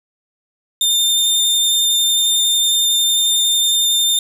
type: tone with vibrato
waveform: sawtooth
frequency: 3612 Hz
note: A7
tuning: 45 cents sharp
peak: -10 dBFS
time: 0.81-4.19 s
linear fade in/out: 2 ms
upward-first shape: sine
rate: 11 Hz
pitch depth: 8 cents each way
effects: none